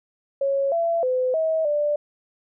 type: tone with pitch steps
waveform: sine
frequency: 551 / 673 / 509 / 640 / 590 Hz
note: C#5 / E5 / C5 / D#5 / D5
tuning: -11 / +36 / -48 / +49 / +8 cents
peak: -19 dBFS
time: 0.41-1.96 s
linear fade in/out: 5 ms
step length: 310 ms
effects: none